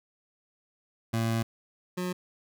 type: tone pair in turn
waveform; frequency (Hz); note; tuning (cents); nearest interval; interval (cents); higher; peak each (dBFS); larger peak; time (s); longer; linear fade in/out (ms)
25% pulse; 113.8 / 180.65; A#2 / F#3; -41 / -41; minor sixth; 800; second; -22 / -26; first; 1.13-1.43 / 1.97-2.13; first; 10
effects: none